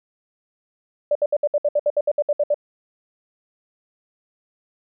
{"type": "tone bursts", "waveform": "sine", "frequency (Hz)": 587.3, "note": "D5", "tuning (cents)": 0, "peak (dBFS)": -15, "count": 14, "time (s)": [1.11, 2.544], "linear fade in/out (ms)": 5, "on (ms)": 43, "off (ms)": 64, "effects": []}